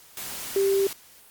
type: tone in noise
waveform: sine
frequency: 392 Hz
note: G4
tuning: in tune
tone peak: -19 dBFS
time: 0.56-0.87 s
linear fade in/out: 2 ms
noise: white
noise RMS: -35 dBFS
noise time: 0.17-0.93 s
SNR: +13 dB
effects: white hiss -52 dBFS RMS until 1.3 s + Opus 48 kbps